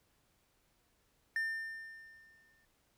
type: tone with exponential decay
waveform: triangle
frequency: 1800 Hz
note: A6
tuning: 39 cents sharp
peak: -29 dBFS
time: 1.36-2.65 s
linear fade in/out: 1 ms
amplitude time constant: 280 ms
effects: pink hiss -74 dBFS RMS until 2.97 s